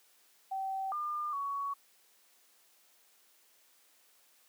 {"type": "tone with pitch steps", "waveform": "sine", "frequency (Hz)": [771, 1203, 1120], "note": ["G5", "D6", "C#6"], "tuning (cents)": [-29, 41, 18], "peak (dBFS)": -33, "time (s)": [0.51, 1.74], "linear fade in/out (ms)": 10, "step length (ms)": 410, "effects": ["white hiss -66 dBFS RMS until 4.48 s", "high-pass 300 Hz 12 dB/octave"]}